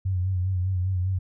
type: tone with vibrato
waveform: sine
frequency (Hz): 92.5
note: F#2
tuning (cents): 0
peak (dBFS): -22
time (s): 0.05-1.19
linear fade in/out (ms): 10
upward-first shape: sine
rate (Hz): 5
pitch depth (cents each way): 57
effects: none